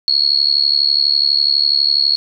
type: tone with amplitude modulation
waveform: sine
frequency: 4337 Hz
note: C#8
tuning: 39 cents flat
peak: -7 dBFS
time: 0.08-2.16 s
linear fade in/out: 0 ms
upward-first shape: sine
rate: 72.1 Hz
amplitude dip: 95%
effects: none